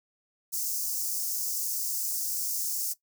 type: high-pass noise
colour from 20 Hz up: white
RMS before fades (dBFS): -31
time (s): 0.52-2.94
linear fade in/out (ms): 20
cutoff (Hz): 5100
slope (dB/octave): 48
effects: noise-tail reverb RT60 0.1 s tail -17 dB re dry